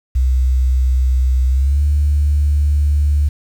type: tone with pitch glide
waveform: sine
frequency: 64 to 73.09 Hz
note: C2 to D2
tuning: -38 to -8 cents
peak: -10 dBFS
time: 0.15-3.29 s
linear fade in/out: 10 ms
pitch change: +230 cents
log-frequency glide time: 1.48-1.83 s
effects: tanh soft clip ceiling -6 dBFS + 7-bit